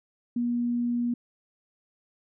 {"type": "tone", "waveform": "sine", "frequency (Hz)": 239.9, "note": "A#3", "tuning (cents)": 50, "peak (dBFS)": -24, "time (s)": [0.36, 1.14], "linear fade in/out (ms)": 5, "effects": []}